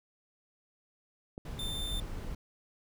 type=click; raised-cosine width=2 ms; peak=-28 dBFS; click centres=1.379 s
type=noise; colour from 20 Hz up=brown; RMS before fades=-38 dBFS; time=1.45-2.35 s; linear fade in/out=5 ms
type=tone; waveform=45% pulse; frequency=3571 Hz; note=A7; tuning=25 cents sharp; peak=-37 dBFS; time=1.59-2 s; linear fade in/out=2 ms
effects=none